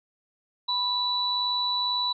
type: tone pair together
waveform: sine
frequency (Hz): 987.8 / 3951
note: B5 / B7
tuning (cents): 0 / 0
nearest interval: 2 octaves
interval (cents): 2400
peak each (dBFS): -29 / -25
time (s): 0.68-2.13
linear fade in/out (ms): 10
effects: none